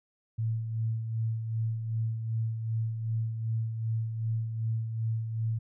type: tone with tremolo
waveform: sine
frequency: 112.4 Hz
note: A2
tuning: 37 cents sharp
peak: -26 dBFS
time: 0.38-5.59 s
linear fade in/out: 10 ms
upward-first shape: sine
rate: 2.6 Hz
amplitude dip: 50%
effects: none